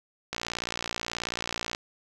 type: click train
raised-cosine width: 0.2 ms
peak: -13 dBFS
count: 84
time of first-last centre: 0.33-1.749 s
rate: 58.5 Hz
effects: none